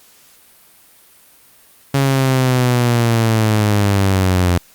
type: linear sweep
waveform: sawtooth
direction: down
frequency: 138.59 to 87.2 Hz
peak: -8 dBFS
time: 1.94-4.58 s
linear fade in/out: 5 ms
effects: white hiss -48 dBFS RMS until 4.74 s + Opus 48 kbps